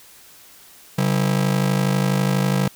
45% pulse ring-modulated tone, 162.4 Hz, E3, 26 cents flat, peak -14 dBFS, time 0.98-2.68 s, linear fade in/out 5 ms, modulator 26.1 Hz, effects white hiss -47 dBFS RMS until 2.75 s

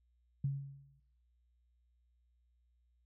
sine tone with exponential decay, 138.59 Hz, C#3, in tune, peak -29 dBFS, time 0.44-1 s, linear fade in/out 5 ms, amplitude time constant 120 ms, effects noise-tail reverb RT60 0.7 s tail -19 dB re dry + added 60 Hz sine -70 dBFS peak until 3.05 s

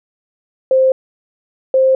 sine tone pair in turn, 524 / 526.1 Hz, C5 / C5, +2 / +9 cents, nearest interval unison, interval 7 cents, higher second, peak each -8 dBFS, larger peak neither, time 0.71-0.92 / 1.74-1.95 s, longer neither, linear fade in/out 2 ms, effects none

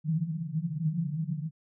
pink band-pass noise, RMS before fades -31 dBFS, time 0.04-1.51 s, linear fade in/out 50 ms, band 150 to 170 Hz, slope 96 dB/octave, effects none

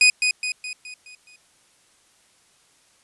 sawtooth tone with echo, 2489 Hz, D#7, in tune, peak -8 dBFS, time 0.01-0.1 s, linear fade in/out 2 ms, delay 210 ms, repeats 6, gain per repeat -6 dB, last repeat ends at 1.36 s, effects white hiss -59 dBFS RMS until 3.03 s + resampled to 24000 Hz

